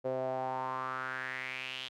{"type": "tone with band-pass filter sweep", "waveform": "sawtooth", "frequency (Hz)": 130, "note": "C3", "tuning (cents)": -11, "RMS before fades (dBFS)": -37, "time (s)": [0.04, 1.89], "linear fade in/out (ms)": 20, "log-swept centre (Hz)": [520, 3300], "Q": 4.8, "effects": []}